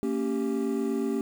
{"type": "chord", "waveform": "triangle", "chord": "G diminished", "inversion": "first", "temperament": "equal with one note detuned", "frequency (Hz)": [228.8, 277.2, 392], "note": ["Bb3", "Db4", "G4"], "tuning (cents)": [-32, 0, 0], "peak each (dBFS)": -28, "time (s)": [0.03, 1.21], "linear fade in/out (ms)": 0, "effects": ["8-bit"]}